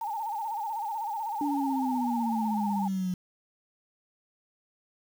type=tone with vibrato; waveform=sine; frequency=863 Hz; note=A5; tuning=34 cents flat; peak=-30 dBFS; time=0.01-2.88 s; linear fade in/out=5 ms; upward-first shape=sine; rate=16 Hz; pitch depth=120 cents each way
type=exponential sweep; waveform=sine; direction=down; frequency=293.7 to 180 Hz; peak=-27 dBFS; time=1.41-3.14 s; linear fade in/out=2 ms
effects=8-bit